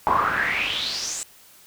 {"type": "noise with band-pass filter sweep", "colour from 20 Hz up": "brown", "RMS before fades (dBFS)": -24, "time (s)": [0.07, 1.23], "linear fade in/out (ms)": 0, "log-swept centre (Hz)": [920, 7900], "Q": 6.5, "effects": ["white hiss -51 dBFS RMS until 1.66 s"]}